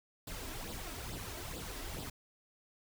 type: noise with flanger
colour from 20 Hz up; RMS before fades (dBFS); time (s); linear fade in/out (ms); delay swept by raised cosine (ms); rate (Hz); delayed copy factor
pink; -43; 0.27-2.1; 5; 0.23 to 3.13; 2.3; +0.65
effects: none